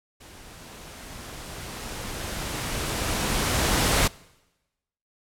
pink noise with level ramp, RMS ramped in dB -47 to -20 dBFS, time 0.2-4.08 s, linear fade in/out 10 ms, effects noise-tail reverb RT60 1.0 s tail -23 dB re dry + low-pass 12000 Hz 12 dB/octave

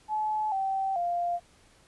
sine tone with pitch steps, 858 / 773.3 / 696.9 Hz, A5 / G5 / F5, -44 / -24 / -4 cents, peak -26 dBFS, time 0.08-1.4 s, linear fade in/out 50 ms, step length 440 ms, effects pink hiss -60 dBFS RMS until 1.87 s + resampled to 24000 Hz

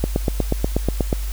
click train, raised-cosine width 2 ms, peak -5 dBFS, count 10, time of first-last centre 0.04-1.128 s, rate 8.27 Hz, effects added 50 Hz sine -22 dBFS peak until 1.32 s + white hiss -38 dBFS RMS until 1.32 s

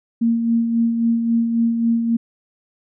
sine tone with tremolo, 231.1 Hz, A#3, 15 cents flat, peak -13 dBFS, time 0.21-2.17 s, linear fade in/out 10 ms, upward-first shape sine, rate 3.7 Hz, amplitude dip 45%, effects none

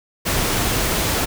pink noise, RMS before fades -20 dBFS, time 0.25-1.26 s, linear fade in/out 20 ms, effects none

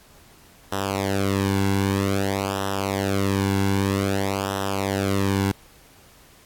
sawtooth tone with flanger, 98 Hz, G2, in tune, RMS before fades -23 dBFS, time 0.72-5.52 s, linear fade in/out 5 ms, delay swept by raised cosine 0.44 to 1.64 ms, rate 0.52 Hz, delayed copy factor -0.85, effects pink hiss -52 dBFS RMS until 6.45 s + AAC 64 kbps

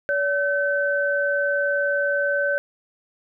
sine tone pair together, 571 / 1530 Hz, D5 / G6, -49 / -42 cents, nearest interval octave + perfect fourth, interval 1707 cents, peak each -22 dBFS, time 0.09-2.58 s, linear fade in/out 0 ms, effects none

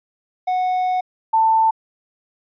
triangle / sine tone pair in turn, 736 / 890 Hz, F#5 / A5, -9 / +20 cents, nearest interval minor third, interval 329 cents, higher second, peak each -15 / -12 dBFS, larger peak second, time 0.47-1.01 / 1.33-1.71 s, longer first, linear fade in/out 10 ms, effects resampled to 11025 Hz

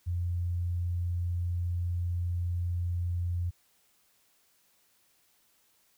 sine tone, 87.5 Hz, F2, 4 cents sharp, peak -28 dBFS, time 0.06-3.51 s, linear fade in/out 20 ms, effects white hiss -68 dBFS RMS until 5.97 s

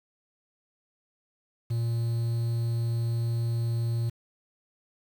triangle tone with quantisation, 116.54 Hz, A#2, in tune, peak -23 dBFS, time 1.7-4.1 s, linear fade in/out 10 ms, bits 8, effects none

